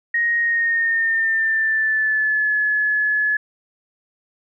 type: tone with pitch glide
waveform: sine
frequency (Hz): 1873 to 1707.7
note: A#6 to G#6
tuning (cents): +8 to +48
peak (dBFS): -16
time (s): 0.14-3.37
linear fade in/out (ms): 5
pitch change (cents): -160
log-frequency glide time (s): 0.38-2.55
effects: none